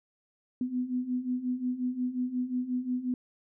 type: beating tone pair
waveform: sine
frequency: 246.9 / 252.5 Hz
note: B3 / B3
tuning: 0 / +39 cents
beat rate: 5.6 Hz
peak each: -34 / -30 dBFS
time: 0.61-3.14 s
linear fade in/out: 2 ms
effects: none